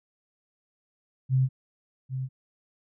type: tone with echo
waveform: sine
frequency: 130.81 Hz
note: C3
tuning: in tune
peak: -19 dBFS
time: 1.29-1.49 s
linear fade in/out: 50 ms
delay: 800 ms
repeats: 1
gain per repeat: -9 dB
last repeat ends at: 2.29 s
effects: none